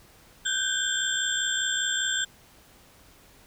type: tone cluster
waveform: sine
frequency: 1518 / 1583 / 3185 / 3513 / 7510 Hz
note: F#6 / G6 / G7 / A7 / A#8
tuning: +44 / +17 / +27 / -3 / +12 cents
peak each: -31 dBFS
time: 0.45-2.25 s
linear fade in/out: 10 ms
effects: pink hiss -55 dBFS RMS until 3.46 s